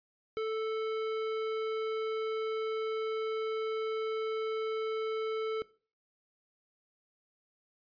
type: tone with tanh clipping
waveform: sine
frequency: 440 Hz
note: A4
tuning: in tune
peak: -33 dBFS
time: 0.37-5.62 s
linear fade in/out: 0 ms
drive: 17 dB
effects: noise-tail reverb RT60 0.4 s tail -20 dB re dry + resampled to 11025 Hz